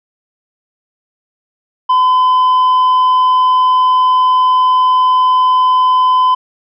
triangle tone with tanh clipping, 1015 Hz, B5, 47 cents sharp, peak -8 dBFS, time 1.89-6.35 s, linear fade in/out 10 ms, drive 8 dB, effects none

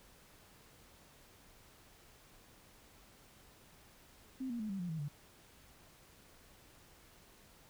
sine tone with pitch steps, 261.6 / 237.1 / 215 / 194.85 / 176.63 / 160.11 / 145.13 Hz, C4 / A#3 / A3 / G3 / F3 / D#3 / D3, 0 / +30 / -40 / -10 / +20 / +50 / -20 cents, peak -37 dBFS, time 4.4-5.086 s, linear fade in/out 10 ms, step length 98 ms, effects pink hiss -62 dBFS RMS until 7.69 s

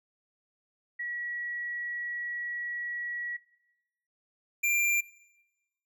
sine / square tone pair in turn, 1925 / 2377 Hz, B6 / D7, -45 / +20 cents, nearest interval major third, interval 365 cents, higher second, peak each -32 / -25 dBFS, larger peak second, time 0.99-3.37 / 4.63-5.01 s, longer first, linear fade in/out 10 ms, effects noise-tail reverb RT60 1.0 s tail -20 dB re dry

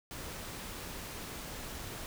pink noise, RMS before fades -43 dBFS, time 0.11-2.06 s, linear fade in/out 0 ms, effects none

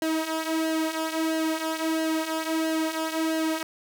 sawtooth tone with flanger, 319.8 Hz, D#4, 48 cents sharp, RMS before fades -27 dBFS, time 0.02-3.63 s, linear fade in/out 2 ms, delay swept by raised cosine 0.84 to 3.64 ms, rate 1.5 Hz, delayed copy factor -0.65, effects none

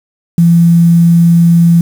sine tone with quantisation, 169.5 Hz, E3, 49 cents sharp, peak -3 dBFS, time 0.38-1.81 s, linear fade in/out 2 ms, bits 5, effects none

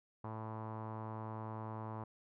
sawtooth tone with low-pass filter, 110 Hz, A2, in tune, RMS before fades -44 dBFS, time 0.24-2.04 s, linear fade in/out 5 ms, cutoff 1000 Hz, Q 4, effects none

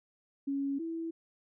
sine tone pair in turn, 277.5 / 329.1 Hz, C#4 / E4, +2 / -3 cents, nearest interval minor third, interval 295 cents, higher second, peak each -30 / -34 dBFS, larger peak first, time 0.47-0.79 / 0.79-1.11 s, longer neither, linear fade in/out 10 ms, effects none

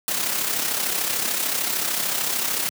white noise with amplitude modulation, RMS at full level -22 dBFS, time 0.08-2.69 s, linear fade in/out 0 ms, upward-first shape sine, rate 33.4 Hz, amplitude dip 50%, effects high-pass 150 Hz 12 dB/octave

